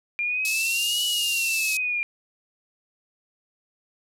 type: exponential two-way sweep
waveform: sine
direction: up then down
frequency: 2390 to 2955 to 2390 Hz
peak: -23 dBFS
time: 0.19-2.03 s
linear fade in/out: 0 ms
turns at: 1.04 s
type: band-pass noise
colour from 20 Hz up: pink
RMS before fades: -30 dBFS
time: 0.45-1.77 s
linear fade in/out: 0 ms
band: 4000 to 13000 Hz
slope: 48 dB/octave
effects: none